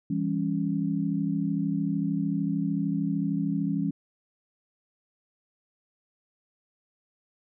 sine chord, C# diminished, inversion first, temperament just, 166.31 / 199.57 / 277.2 Hz, E3 / G3 / C#4, +16 / +31 / 0 cents, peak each -29 dBFS, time 0.1-3.91 s, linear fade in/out 5 ms, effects none

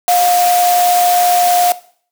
sine tone in noise, 711 Hz, F5, 31 cents sharp, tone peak -9 dBFS, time 0.08-1.72 s, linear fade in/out 0 ms, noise white, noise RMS -19 dBFS, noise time 0.08-1.72 s, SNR +7 dB, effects noise-tail reverb RT60 0.5 s tail -17 dB re dry + high-pass 400 Hz 12 dB/octave

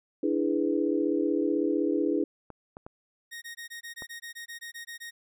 sine chord, E dominant seventh, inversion third, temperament equal, 293.7 / 329.6 / 415.3 / 493.9 Hz, D4 / E4 / G#4 / B4, 0 / 0 / 0 / 0 cents, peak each -28 / -28 / -30 / -33 dBFS, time 0.23-2.24 s, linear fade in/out 5 ms
clicks, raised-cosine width 1 ms, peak -28 dBFS, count 4, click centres 2.503 / 2.769 / 2.865 / 4.022 s
sawtooth tone bursts, 1864.7 Hz, A#6, in tune, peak -35 dBFS, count 14, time 3.31-5.11 s, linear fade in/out 20 ms, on 110 ms, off 20 ms
effects none

